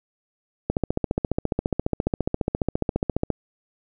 click train, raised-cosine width 2 ms, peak -8 dBFS, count 39, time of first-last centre 0.7-3.303 s, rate 14.6 Hz, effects none

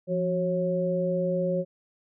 sine tone cluster, 174.1 / 370.2 / 546 Hz, F3 / F#4 / C#5, -5 / +1 / -26 cents, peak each -28 / -32 / -26 dBFS, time 0.07-1.65 s, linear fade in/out 50 ms, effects none

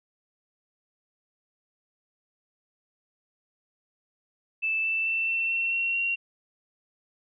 sine tone with pitch steps, 2637 / 2655 / 2674 / 2692 / 2711 / 2730 / 2749 Hz, E7 / E7 / E7 / E7 / E7 / F7 / F7, 0 / +12 / +24 / +36 / +48 / -40 / -28 cents, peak -24 dBFS, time 4.62-6.16 s, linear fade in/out 20 ms, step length 220 ms, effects none

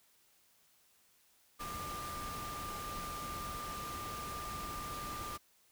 sine tone in noise, 1194 Hz, D6, 28 cents sharp, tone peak -42 dBFS, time 1.59-5.38 s, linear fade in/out 20 ms, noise pink, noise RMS -45 dBFS, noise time 1.59-5.38 s, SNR 0 dB, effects white hiss -69 dBFS RMS until 5.71 s

